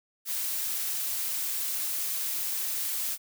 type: noise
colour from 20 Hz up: blue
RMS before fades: -31 dBFS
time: 0.25-3.18 s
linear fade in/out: 50 ms
effects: none